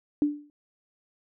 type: tone with exponential decay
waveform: sine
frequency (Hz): 293.7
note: D4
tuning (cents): 0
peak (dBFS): -17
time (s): 0.22-0.5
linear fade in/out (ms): 1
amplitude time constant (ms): 59
effects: none